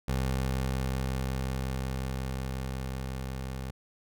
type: tone with level ramp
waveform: 20% pulse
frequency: 65.5 Hz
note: C2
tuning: 2 cents sharp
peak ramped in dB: -22 to -30 dBFS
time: 0.08-3.71 s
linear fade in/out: 5 ms
effects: none